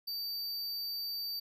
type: tone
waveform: square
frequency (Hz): 4627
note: D8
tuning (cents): -27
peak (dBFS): -36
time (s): 0.07-1.4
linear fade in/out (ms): 10
effects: none